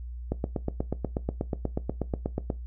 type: click train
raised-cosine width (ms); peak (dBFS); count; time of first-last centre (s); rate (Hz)
2; -14; 19; 0.32-2.502; 8.25
effects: noise-tail reverb RT60 0.2 s tail -18 dB re dry + added 60 Hz sine -35 dBFS peak until 2.66 s